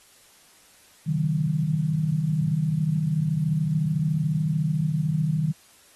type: tone cluster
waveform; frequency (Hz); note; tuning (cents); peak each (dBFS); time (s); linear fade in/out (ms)
sine; 135.4 / 155.7 / 189.4; C#3 / D#3 / F#3; -40 / +2 / +41; -30 / -22 / -30; 1.06-5.53; 20
effects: white hiss -55 dBFS RMS until 5.95 s + AAC 32 kbps